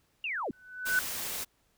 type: linear sweep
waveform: sine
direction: down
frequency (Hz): 2872 to 174.61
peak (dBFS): -31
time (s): 0.24-0.51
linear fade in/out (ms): 2
type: tone with exponential growth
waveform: sine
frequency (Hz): 1498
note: F#6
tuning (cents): +21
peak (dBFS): -21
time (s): 0.53-0.99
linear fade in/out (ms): 1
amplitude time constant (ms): 100
type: noise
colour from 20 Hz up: white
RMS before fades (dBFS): -36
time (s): 0.85-1.45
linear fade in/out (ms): 20
effects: pink hiss -71 dBFS RMS until 1.77 s